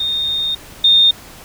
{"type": "tone pair in turn", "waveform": "sine", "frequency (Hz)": [3674, 3655], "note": ["A#7", "A#7"], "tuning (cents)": [-26, -35], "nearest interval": "unison", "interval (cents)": 9, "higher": "first", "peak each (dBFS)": [-16, -7], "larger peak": "second", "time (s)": [[0, 0.55], [0.84, 1.11]], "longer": "first", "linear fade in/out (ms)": 5, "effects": ["pink hiss -38 dBFS RMS until 1.44 s"]}